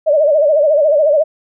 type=tone with vibrato; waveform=sine; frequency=600 Hz; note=D5; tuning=37 cents sharp; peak=-8 dBFS; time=0.06-1.24 s; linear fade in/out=20 ms; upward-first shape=sine; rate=14 Hz; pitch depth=110 cents each way; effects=none